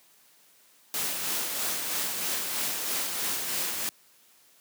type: noise with tremolo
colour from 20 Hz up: white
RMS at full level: -29 dBFS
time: 0.94-3.89 s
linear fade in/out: 0 ms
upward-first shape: sine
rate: 3.1 Hz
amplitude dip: 35%
effects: white hiss -60 dBFS RMS until 4.6 s + high-pass 150 Hz 12 dB/octave